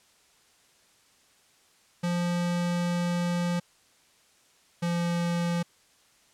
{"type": "tone pair in turn", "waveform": "square", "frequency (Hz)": [174.61, 172.11], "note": ["F3", "F3"], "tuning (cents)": [0, -25], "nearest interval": "unison", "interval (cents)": 25, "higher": "first", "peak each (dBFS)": -26, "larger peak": "neither", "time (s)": [[2.03, 3.6], [4.82, 5.63]], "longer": "first", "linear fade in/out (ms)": 10, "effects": ["white hiss -62 dBFS RMS until 6.33 s", "low-pass 9000 Hz 12 dB/octave"]}